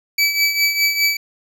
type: tone with tremolo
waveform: 25% pulse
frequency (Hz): 2299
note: D7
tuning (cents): -37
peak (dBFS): -8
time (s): 0.18-1.17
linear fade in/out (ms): 5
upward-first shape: triangle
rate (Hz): 4.9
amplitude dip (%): 70
effects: none